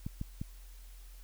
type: clicks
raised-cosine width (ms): 5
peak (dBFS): -24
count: 3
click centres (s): 0.065 / 0.214 / 0.415
effects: added 43 Hz sine -48 dBFS peak until 1.23 s + white hiss -61 dBFS RMS until 1.23 s